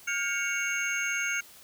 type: tone cluster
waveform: sine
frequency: 1418 / 1601 / 2226 / 2772 / 6430 Hz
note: F6 / G6 / C#7 / F7 / G8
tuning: +26 / +36 / +7 / -14 / +43 cents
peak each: -33 / -37 / -31 / -36 / -35 dBFS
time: 0.07-1.41 s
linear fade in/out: 10 ms
effects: white hiss -52 dBFS RMS until 1.63 s